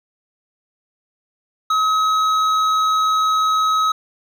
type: tone with hard clipping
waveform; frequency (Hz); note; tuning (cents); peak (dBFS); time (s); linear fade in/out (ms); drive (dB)
sine; 1277; D#6; +45; -16; 1.7-3.92; 5; 8
effects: none